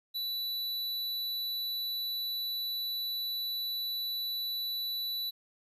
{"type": "tone", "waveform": "square", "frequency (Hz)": 3960, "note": "B7", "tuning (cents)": 4, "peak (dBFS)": -33, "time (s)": [0.14, 5.31], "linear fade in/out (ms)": 20, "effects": ["resampled to 32000 Hz", "12-bit"]}